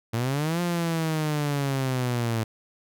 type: linear two-way sweep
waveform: sawtooth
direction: up then down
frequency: 110.9 to 176.2 to 110.9 Hz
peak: -20 dBFS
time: 0.13-2.44 s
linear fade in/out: 10 ms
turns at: 0.61 s
effects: none